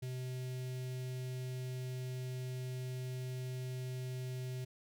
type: tone with notch filter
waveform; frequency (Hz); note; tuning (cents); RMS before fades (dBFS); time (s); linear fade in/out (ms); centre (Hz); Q
square; 127.7; C3; -42; -41; 0.02-4.65; 10; 1100; 0.64
effects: none